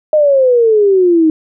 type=exponential sweep; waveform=sine; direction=down; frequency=622.3 to 310 Hz; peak=-6 dBFS; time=0.13-1.3 s; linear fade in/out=2 ms; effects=none